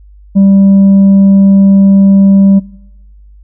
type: tone with tanh clipping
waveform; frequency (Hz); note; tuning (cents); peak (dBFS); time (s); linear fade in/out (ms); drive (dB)
sine; 196; G3; 0; -3; 0.35-2.6; 20; 3
effects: noise-tail reverb RT60 1.0 s tail -23 dB re dry + added 50 Hz sine -34 dBFS peak until 3.43 s